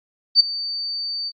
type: tone with ADSR envelope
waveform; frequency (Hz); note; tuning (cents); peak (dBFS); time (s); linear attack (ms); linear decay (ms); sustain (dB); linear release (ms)
sine; 4590; D8; -40; -6; 0.35-1.32; 50; 11; -18; 44
effects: AAC 48 kbps